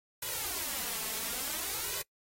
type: noise with flanger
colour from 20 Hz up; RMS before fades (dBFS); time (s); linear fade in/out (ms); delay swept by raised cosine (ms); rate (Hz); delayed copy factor
white; -36; 0.22-2.02; 5; 2 to 4.6; 0.57; +0.8
effects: noise-tail reverb RT60 0.1 s tail -23 dB re dry + AAC 48 kbps